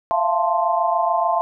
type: chord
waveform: sine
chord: F major seventh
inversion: third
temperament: equal with one note detuned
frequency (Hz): 671.6 / 698.5 / 880 / 1046.5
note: E5 / F5 / A5 / C6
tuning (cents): +32 / 0 / 0 / 0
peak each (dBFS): -22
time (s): 0.11-1.41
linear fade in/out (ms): 0
effects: none